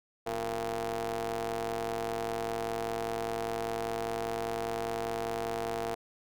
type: ring-modulated tone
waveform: sawtooth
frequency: 110.1 Hz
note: A2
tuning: 2 cents sharp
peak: -25 dBFS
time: 0.26-5.95 s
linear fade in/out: 10 ms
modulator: 573 Hz
effects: none